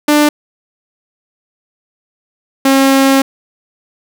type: tone pair in turn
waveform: sawtooth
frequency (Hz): 296.6 / 270.4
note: D4 / C#4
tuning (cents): +17 / -43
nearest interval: major second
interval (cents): 160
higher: first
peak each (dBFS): -3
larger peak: neither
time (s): 0.08-0.29 / 2.65-3.22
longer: second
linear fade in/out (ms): 5
effects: none